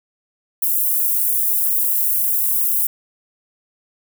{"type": "high-pass noise", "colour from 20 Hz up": "white", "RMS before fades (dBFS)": -18, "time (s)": [0.62, 2.87], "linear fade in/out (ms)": 5, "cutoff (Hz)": 11000, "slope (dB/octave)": 24, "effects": []}